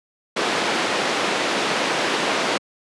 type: band-pass noise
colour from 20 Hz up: pink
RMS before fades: -22 dBFS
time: 0.36-2.58 s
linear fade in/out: 10 ms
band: 290 to 4300 Hz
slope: 12 dB/octave
effects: high-pass 150 Hz 12 dB/octave + resampled to 24000 Hz